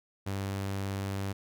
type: tone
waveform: sawtooth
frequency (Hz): 98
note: G2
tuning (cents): 0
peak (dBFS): -28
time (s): 0.26-1.33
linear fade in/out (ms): 10
effects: none